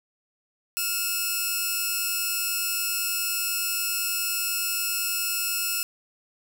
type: tone pair together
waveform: 5% pulse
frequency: 1409 / 2610 Hz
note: F6 / E7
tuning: +15 / -18 cents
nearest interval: major seventh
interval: 1067 cents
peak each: -19 / -17 dBFS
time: 0.77-5.83 s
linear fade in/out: 0 ms
effects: none